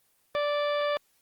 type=harmonic tone; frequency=585 Hz; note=D5; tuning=7 cents flat; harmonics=1 / 2 / 3 / 4 / 5 / 6 / 7 / 8; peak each=-26 / -32 / -37 / -40 / -44 / -40 / -53 / -47 dBFS; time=0.35-0.97 s; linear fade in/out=0 ms; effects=white hiss -68 dBFS RMS until 1.21 s + Opus 24 kbps